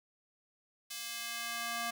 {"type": "tone with high-pass filter sweep", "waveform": "square", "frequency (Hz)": 233.8, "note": "A#3", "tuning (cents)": 5, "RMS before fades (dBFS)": -39, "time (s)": [0.9, 1.91], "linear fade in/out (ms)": 10, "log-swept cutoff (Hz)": [3600, 840], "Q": 0.76, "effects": []}